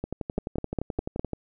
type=two click trains; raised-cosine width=2 ms; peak=-17 / -13 dBFS; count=16 / 5; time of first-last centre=0.04-1.333 / 0.38-1.195 s; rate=11.6 / 4.91 Hz; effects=none

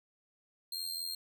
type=tone with amplitude modulation; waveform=sawtooth; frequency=4199 Hz; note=C8; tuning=5 cents sharp; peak=-31 dBFS; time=0.72-1.15 s; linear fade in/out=5 ms; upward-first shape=sine; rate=85 Hz; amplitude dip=60%; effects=none

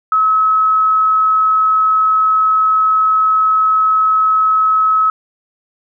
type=tone; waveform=sine; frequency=1287 Hz; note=E6; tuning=42 cents flat; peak=-9 dBFS; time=0.12-5.1 s; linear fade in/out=2 ms; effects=none

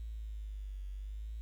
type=linear two-way sweep; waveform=sine; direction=down then up; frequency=55.9 to 47.45 to 55.9 Hz; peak=-39 dBFS; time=0-1.41 s; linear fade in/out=0 ms; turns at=0.88 s; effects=11-bit

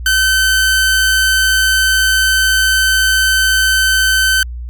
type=tone; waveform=sawtooth; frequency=1534 Hz; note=G6; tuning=38 cents flat; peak=-6 dBFS; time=0.06-4.43 s; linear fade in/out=2 ms; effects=added 60 Hz sine -22 dBFS peak until 4.69 s + MP3 96 kbps

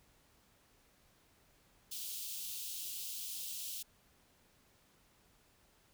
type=high-pass noise; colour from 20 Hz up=white; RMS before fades=-43 dBFS; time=1.91-3.83 s; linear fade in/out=10 ms; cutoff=2800 Hz; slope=48 dB/octave; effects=pink hiss -69 dBFS RMS until 5.93 s

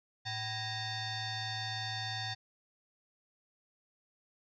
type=tone with frequency modulation; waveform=sine; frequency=1864.7 Hz; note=A#6; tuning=in tune; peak=-35 dBFS; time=0.25-2.35 s; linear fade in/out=20 ms; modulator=877 Hz; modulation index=3.6; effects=none

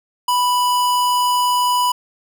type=tone; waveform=square; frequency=987.8 Hz; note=B5; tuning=in tune; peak=-15 dBFS; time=0.28-1.92 s; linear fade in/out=5 ms; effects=none

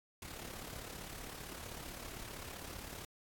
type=noise with amplitude modulation; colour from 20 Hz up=pink; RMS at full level=-45 dBFS; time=0.22-3.05 s; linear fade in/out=2 ms; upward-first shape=sine; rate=35.5 Hz; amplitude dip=55%; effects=AAC 64 kbps

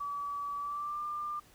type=tone with pitch glide; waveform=sine; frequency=1146 to 1194.7 Hz; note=D6 to D6; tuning=-43 to +29 cents; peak=-34 dBFS; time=0-1.4 s; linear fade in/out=10 ms; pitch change=+72 cents; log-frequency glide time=0.58-1.02 s; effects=pink hiss -61 dBFS RMS until 1.54 s

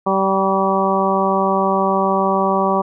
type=harmonic tone with a mistuned harmonic; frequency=193.3 Hz; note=G3; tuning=24 cents flat; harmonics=1 / 2 / 3 / 4 / 5 / 6; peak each=-21 / -21 / -21 / -21 / -21 / -21 dBFS; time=0.06-2.82 s; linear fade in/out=10 ms; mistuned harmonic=6; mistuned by=-19 cents; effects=none

